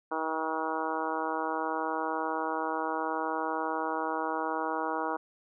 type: harmonic tone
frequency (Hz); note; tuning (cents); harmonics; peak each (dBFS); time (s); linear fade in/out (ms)
159.3; D#3; +41; 2 / 3 / 4 / 5 / 6 / 7 / 8 / 9; -37 / -37 / -39 / -36 / -35 / -38 / -40 / -40; 0.11-5.17; 10
effects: none